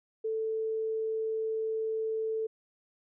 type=tone; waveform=sine; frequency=441.8 Hz; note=A4; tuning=7 cents sharp; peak=-29 dBFS; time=0.24-2.47 s; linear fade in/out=10 ms; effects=none